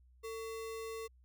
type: tone with sample-and-hold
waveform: sine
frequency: 450 Hz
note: A4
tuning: 39 cents sharp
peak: -40 dBFS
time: 0.23-1.08 s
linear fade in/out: 20 ms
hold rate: 1575 Hz
effects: added 62 Hz sine -61 dBFS peak until 1.24 s